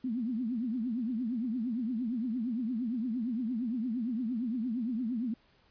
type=tone with vibrato; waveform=sine; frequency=236.8 Hz; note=A#3; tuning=27 cents sharp; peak=-30 dBFS; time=0.04-5.34 s; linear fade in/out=5 ms; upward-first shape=triangle; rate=8.7 Hz; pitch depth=220 cents each way; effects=pink hiss -66 dBFS RMS until 5.7 s + resampled to 11025 Hz